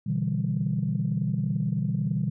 sine chord, E minor seventh, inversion second, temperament equal, 123.47 / 146.83 / 164.81 / 196 Hz, B2 / D3 / E3 / G3, 0 / 0 / 0 / 0 cents, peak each -29 dBFS, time 0.06-2.3 s, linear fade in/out 10 ms, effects tanh soft clip ceiling -15 dBFS

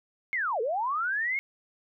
sine linear two-way sweep, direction down then up, 2204 to 420.2 to 2204 Hz, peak -26 dBFS, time 0.33-1.39 s, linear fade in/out 0 ms, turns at 0.61 s, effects none

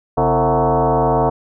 sine tone with frequency modulation, 138.59 Hz, C#3, in tune, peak -12 dBFS, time 0.17-1.3 s, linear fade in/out 10 ms, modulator 196 Hz, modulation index 4.4, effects none

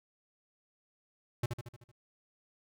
square tone with echo, 119.8 Hz, A#2, 48 cents sharp, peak -29 dBFS, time 1.43-1.46 s, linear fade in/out 5 ms, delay 76 ms, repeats 6, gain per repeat -5 dB, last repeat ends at 1.916 s, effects none

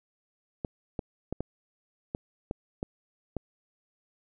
clicks, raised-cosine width 2 ms, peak -18 dBFS, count 8, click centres 0.648 / 0.992 / 1.326 / 1.406 / 2.149 / 2.511 / 2.829 / 3.367 s, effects none

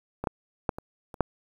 clicks, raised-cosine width 1 ms, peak -17 / -12 / -10 / -22 / -27 / -7 dBFS, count 6, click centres 0.24 / 0.272 / 0.692 / 0.785 / 1.142 / 1.207 s, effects 8-bit

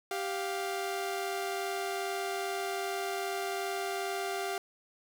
sawtooth tone pair together, 392 / 701.5 Hz, G4 / F5, 0 / +8 cents, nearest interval minor seventh, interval 1008 cents, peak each -31 / -32 dBFS, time 0.11-4.58 s, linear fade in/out 2 ms, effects none

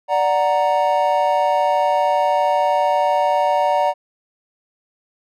triangle chord, D augmented, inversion none, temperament equal, 587.3 / 740 / 932.3 Hz, D5 / F#5 / A#5, 0 / 0 / 0 cents, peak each -17 dBFS, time 0.08-3.94 s, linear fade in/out 50 ms, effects none

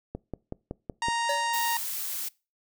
click train, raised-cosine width 2 ms, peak -20 dBFS, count 6, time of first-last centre 0.15-1.085 s, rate 5.35 Hz
harmonic tone, 932.3 Hz, A#5, in tune, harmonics 1 / 2 / 3 / 4 / 5 / 6 / 7 / 8 / 9 / 10, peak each -27 / -33 / -37 / -39 / -41 / -43 / -44 / -45 / -46 / -47 dBFS, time 1.02-1.77 s, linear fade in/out 2 ms
square tone with exponential decay, 572 Hz, D5, 46 cents flat, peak -26 dBFS, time 1.29-1.6 s, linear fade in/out 5 ms, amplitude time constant 66 ms
blue noise, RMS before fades -33 dBFS, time 1.53-2.29 s, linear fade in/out 10 ms
effects noise-tail reverb RT60 0.3 s tail -24 dB re dry

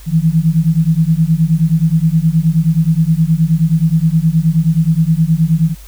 sine beating tone pair, 157 / 166.5 Hz, D#3 / E3, +16 / +18 cents, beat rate 9.5 Hz, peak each -12 dBFS, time 0.06-5.75 s, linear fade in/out 50 ms, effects added 50 Hz sine -33 dBFS peak until 5.87 s + white hiss -42 dBFS RMS until 5.87 s

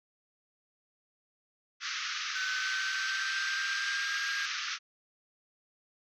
pink band-pass noise, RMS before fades -36 dBFS, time 1.8-4.79 s, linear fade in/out 50 ms, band 1200 to 6300 Hz, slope 96 dB/octave
triangle tone with pitch glide, 1518 to 1617.6 Hz, F#6 to G#6, +44 to -46 cents, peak -31 dBFS, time 2.35-4.46 s, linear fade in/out 5 ms, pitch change +110 cents, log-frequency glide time 2.47-4.2 s
effects none

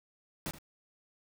pink noise with echo, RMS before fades -37 dBFS, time 0.46-0.51 s, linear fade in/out 0 ms, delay 75 ms, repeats 1, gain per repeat -15 dB, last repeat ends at 0.585 s, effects none

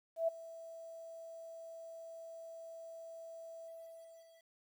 sine tone with ADSR envelope, 659 Hz, E5, 1 cent flat, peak -28 dBFS, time 0.16-4.5 s, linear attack 120 ms, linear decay 11 ms, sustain -19 dB, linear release 830 ms, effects 11-bit

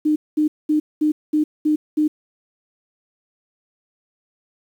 sine tone bursts, 304.3 Hz, D#4, 38 cents flat, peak -14 dBFS, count 7, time 0.05-2.08 s, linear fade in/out 10 ms, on 110 ms, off 210 ms, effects 8-bit

